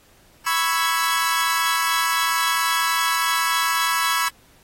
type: chord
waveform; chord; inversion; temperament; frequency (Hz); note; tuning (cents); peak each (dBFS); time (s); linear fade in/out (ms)
sawtooth; C# minor seventh; third; equal; 987.8 / 1108.7 / 1318.5 / 1661.2; B5 / C#6 / E6 / G#6; 0 / 0 / 0 / 0; -21; 0.46-4.29; 10
effects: pink hiss -55 dBFS RMS until 4.63 s + AAC 48 kbps